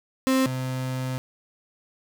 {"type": "tone pair in turn", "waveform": "35% pulse", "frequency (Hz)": [262.9, 129.27], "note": ["C4", "C3"], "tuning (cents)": [8, -21], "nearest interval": "octave", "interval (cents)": 1229, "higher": "first", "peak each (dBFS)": [-17, -25], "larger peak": "first", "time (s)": [[0.27, 0.46], [0.46, 1.18]], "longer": "second", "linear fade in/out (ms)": 0, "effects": []}